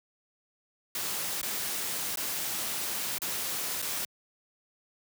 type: noise with dropouts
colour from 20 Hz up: white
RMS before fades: -33 dBFS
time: 0.95-4.05 s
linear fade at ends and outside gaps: 2 ms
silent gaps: 1.415-1.429 / 2.158-2.172 / 3.183-3.218 / 3.819-3.824 s
effects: high-pass 100 Hz 12 dB/octave